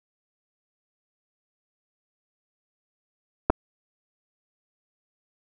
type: clicks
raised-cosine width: 1 ms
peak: -5 dBFS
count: 2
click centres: 3.499 / 3.502 s
effects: none